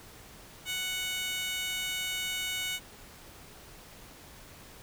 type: tone with high-pass filter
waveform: 15% pulse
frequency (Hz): 740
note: F#5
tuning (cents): 0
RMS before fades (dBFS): -34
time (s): 0.65-2.8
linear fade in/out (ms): 50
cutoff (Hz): 2800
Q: 1.2
effects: pink hiss -51 dBFS RMS until 4.82 s